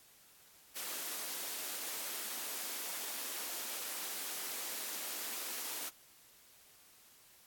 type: high-pass noise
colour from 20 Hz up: white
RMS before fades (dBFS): -41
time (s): 0.75-5.9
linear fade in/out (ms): 20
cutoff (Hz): 240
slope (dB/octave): 24
effects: white hiss -62 dBFS RMS until 7.46 s + AAC 64 kbps